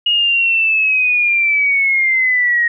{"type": "linear sweep", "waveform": "sine", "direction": "down", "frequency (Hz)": [2878, 1872], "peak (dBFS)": -11, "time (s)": [0.06, 2.68], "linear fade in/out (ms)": 5, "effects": []}